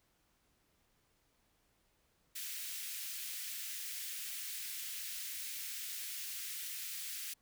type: high-pass noise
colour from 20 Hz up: white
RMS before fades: -43 dBFS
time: 2.35-7.34 s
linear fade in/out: 10 ms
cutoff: 1800 Hz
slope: 24 dB/octave
effects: pink hiss -75 dBFS RMS until 7.41 s